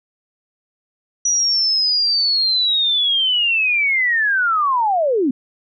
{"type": "linear sweep", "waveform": "sine", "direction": "down", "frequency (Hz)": [5860, 238.5], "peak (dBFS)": -14, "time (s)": [1.25, 5.31], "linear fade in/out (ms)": 5, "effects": []}